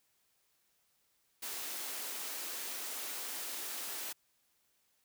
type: high-pass noise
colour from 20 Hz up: white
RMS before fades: -41 dBFS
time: 1.42-4.13 s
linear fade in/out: 10 ms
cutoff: 260 Hz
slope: 24 dB/octave
effects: white hiss -75 dBFS RMS until 5.04 s